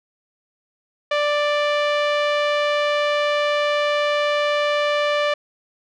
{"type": "tone with low-pass filter", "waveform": "sawtooth", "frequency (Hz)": 588, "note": "D5", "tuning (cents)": 2, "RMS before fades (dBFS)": -20, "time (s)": [1.11, 5.34], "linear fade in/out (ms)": 5, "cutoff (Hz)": 3100, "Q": 1.3, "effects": []}